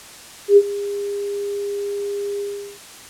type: tone with ADSR envelope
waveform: sine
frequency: 404.4 Hz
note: G#4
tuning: 46 cents flat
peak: -4 dBFS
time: 0.48-2.79 s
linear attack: 88 ms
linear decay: 51 ms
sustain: -18 dB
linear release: 390 ms
effects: white hiss -40 dBFS RMS until 3.09 s + low-pass 10000 Hz 12 dB/octave